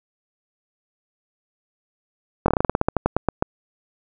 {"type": "slowing click train", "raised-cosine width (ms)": 1, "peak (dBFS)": -3, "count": 16, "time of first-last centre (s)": [2.46, 3.425], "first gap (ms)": 22, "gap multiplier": 1.14, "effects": []}